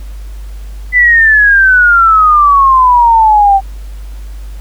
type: exponential sweep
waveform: sine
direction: down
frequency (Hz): 2012 to 771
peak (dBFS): -3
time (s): 0.92-3.61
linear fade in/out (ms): 50
effects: added 50 Hz sine -22 dBFS peak until 4.6 s + pink hiss -42 dBFS RMS until 4.6 s